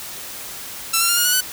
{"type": "tone with pitch steps", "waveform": "5% pulse", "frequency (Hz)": [1338, 1368.5, 1399.7, 1431.6, 1464.2, 1497.5], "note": ["E6", "F6", "F6", "F6", "F#6", "F#6"], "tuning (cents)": [25, -36, 3, 42, -19, 20], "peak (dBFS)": -4, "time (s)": [0.93, 1.41], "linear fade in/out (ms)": 10, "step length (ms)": 80, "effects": ["white hiss -33 dBFS RMS until 1.52 s"]}